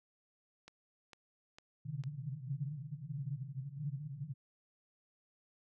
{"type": "click train", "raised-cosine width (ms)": 0.2, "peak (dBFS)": -35, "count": 4, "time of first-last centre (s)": [0.68, 2.037], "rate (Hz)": 2.21}
{"type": "band-pass noise", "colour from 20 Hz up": "pink", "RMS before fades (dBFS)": -42, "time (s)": [1.85, 4.34], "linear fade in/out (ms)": 10, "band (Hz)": [130, 150], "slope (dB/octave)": 96}
{"effects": []}